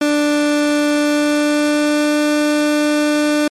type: tone with pitch glide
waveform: 30% pulse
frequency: 294.8 to 298.1 Hz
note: D4 to D4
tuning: +7 to +26 cents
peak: -10 dBFS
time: 0.01-3.48 s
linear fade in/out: 5 ms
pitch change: +19 cents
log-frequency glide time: 0.96-2.21 s
effects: low-pass 10000 Hz 12 dB/octave + MP3 64 kbps